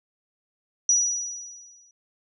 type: tone with exponential decay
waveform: sine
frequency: 5840 Hz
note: F#8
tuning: 24 cents flat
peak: -15 dBFS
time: 0.89-1.91 s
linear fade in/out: 2 ms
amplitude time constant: 220 ms
effects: none